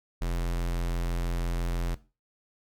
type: tone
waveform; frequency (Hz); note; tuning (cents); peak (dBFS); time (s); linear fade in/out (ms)
square; 43.02; F1; -25; -27; 0.21-1.95; 10
effects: noise-tail reverb RT60 0.3 s tail -17 dB re dry + MP3 96 kbps